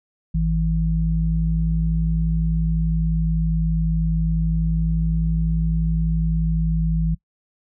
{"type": "tone pair together", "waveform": "sine", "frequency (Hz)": [54.23, 162.4], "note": ["A1", "E3"], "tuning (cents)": [-24, -26], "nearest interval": "octave + perfect fifth", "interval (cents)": 1898, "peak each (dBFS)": -20, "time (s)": [0.34, 7.15], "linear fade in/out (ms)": 10, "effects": ["noise-tail reverb RT60 0.1 s tail -23 dB re dry"]}